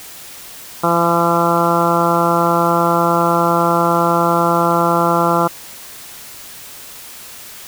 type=harmonic tone; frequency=170 Hz; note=F3; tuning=46 cents flat; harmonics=1 / 2 / 3 / 4 / 5 / 6 / 7 / 8; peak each=-20 / -20 / -20 / -20 / -20 / -20 / -20 / -20 dBFS; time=0.83-5.48 s; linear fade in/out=10 ms; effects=white hiss -35 dBFS RMS until 7.67 s